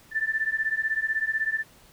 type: beating tone pair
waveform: sine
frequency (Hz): 1760 / 1776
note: A6 / A6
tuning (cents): 0 / +16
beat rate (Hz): 16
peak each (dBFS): -27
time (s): 0.11-1.64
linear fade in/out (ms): 50
effects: pink hiss -55 dBFS RMS until 1.92 s